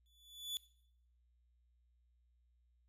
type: tone with exponential growth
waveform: 40% pulse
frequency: 3458 Hz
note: A7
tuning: 31 cents flat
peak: -35 dBFS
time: 0.06-0.57 s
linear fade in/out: 0 ms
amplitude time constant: 110 ms
effects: noise-tail reverb RT60 0.7 s tail -20 dB re dry + added 60 Hz sine -70 dBFS peak until 2.88 s